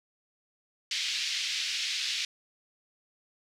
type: band-pass noise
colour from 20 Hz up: white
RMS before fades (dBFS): -32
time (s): 0.91-2.25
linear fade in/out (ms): 2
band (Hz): 2200 to 5100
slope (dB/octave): 24
effects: none